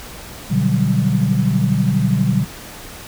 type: chord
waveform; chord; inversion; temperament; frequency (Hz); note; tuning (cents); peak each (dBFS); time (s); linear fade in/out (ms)
sine; G major seventh; first; just; 122.5 / 147 / 183.75 / 196; B2 / D3 / F#3 / G3; -14 / +2 / -12 / 0; -19; 0.5-2.45; 20
effects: pink hiss -35 dBFS RMS until 3.07 s